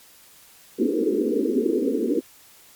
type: band-pass noise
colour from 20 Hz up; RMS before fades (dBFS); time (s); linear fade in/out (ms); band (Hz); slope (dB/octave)
white; -22; 0.78-2.21; 20; 220 to 470; 96
effects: white hiss -51 dBFS RMS until 2.75 s + MP3 96 kbps